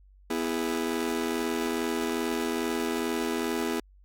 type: chord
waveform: 40% pulse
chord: E major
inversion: second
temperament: just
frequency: 247.2 / 329.6 / 412 Hz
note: B3 / E4 / G#4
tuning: +2 / 0 / -14 cents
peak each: -31 dBFS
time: 0.3-3.8 s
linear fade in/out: 5 ms
effects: added 48 Hz sine -53 dBFS peak until 4.04 s + AAC 64 kbps